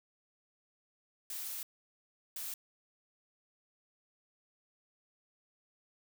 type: noise bursts at uneven times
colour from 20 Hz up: blue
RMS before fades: -41 dBFS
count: 2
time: 1.3-1.63 / 2.36-2.54 s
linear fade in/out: 2 ms
effects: none